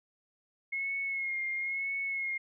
sine tone with vibrato, 2163 Hz, C#7, 43 cents flat, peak -31 dBFS, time 0.72-2.38 s, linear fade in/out 10 ms, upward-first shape sine, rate 1 Hz, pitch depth 37 cents each way, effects none

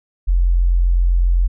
sine tone, 43.81 Hz, F1, 6 cents sharp, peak -11 dBFS, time 0.27-1.48 s, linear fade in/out 20 ms, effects none

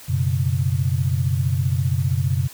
sine chord, F# suspended fourth, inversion none, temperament equal, 92.5 / 123.47 / 138.59 Hz, F#2 / B2 / C#3, 0 / 0 / 0 cents, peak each -22 dBFS, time 0.08-2.48 s, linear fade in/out 20 ms, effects white hiss -42 dBFS RMS until 2.53 s

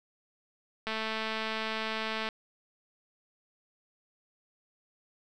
click train, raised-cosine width 0.3 ms, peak -18 dBFS, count 313, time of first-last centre 0.87-2.288 s, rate 220 Hz, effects none

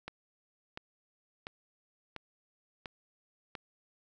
click train, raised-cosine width 0.3 ms, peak -24 dBFS, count 6, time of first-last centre 0.08-3.552 s, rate 1.44 Hz, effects none

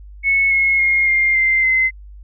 sine tone with pitch steps, 2200 / 2171 / 2142 / 2114 / 2086 / 2059 Hz, C#7 / C#7 / C7 / C7 / C7 / C7, -14 / -37 / +40 / +17 / -6 / -28 cents, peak -12 dBFS, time 0.23-1.91 s, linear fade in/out 50 ms, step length 280 ms, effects added 50 Hz sine -35 dBFS peak until 2.23 s

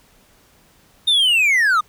triangle linear sweep, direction down, 3690 to 1184 Hz, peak -11 dBFS, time 1.07-1.81 s, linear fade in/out 10 ms, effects pink hiss -54 dBFS RMS until 1.88 s

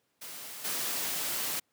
white noise with level steps, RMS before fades -43 / -33 dBFS, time 0.21-1.6 s, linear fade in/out 10 ms, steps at 0.64 s, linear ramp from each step 10 ms, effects pink hiss -75 dBFS RMS until 1.72 s + high-pass 150 Hz 12 dB/octave

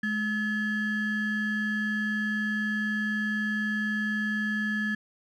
triangle ring-modulated tone, 750 Hz, F#5, 23 cents sharp, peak -21 dBFS, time 0.03-4.95 s, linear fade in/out 5 ms, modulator 962 Hz, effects none

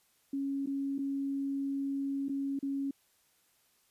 sine tone with dropouts, 276 Hz, C#4, 7 cents flat, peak -31 dBFS, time 0.33-2.91 s, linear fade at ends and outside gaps 5 ms, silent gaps 0.661-0.671 / 0.982-0.988 / 2.285-2.293 / 2.591-2.627 s, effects white hiss -70 dBFS RMS until 3.9 s + resampled to 32000 Hz

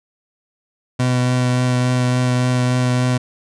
30% pulse tone with vibrato, 125.4 Hz, B2, 27 cents sharp, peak -12 dBFS, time 0.99-3.18 s, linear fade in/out 10 ms, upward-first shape triangle, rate 3.5 Hz, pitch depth 13 cents each way, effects resampled to 22050 Hz

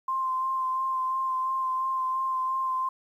sine tone with vibrato, 1046.5 Hz, C6, in tune, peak -25 dBFS, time 0.08-2.89 s, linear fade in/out 5 ms, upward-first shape sine, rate 2.9 Hz, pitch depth 17 cents each way, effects 10-bit

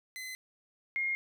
sawtooth / sine tone pair in turn, 2038 / 2136 Hz, C7 / C7, -46 / +35 cents, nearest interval minor second, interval 81 cents, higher second, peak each -36 / -29 dBFS, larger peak second, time 0.16-0.35 / 0.96-1.15 s, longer neither, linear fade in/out 0 ms, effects none

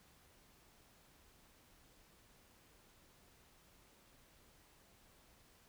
silence, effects pink hiss -67 dBFS RMS until 5.68 s

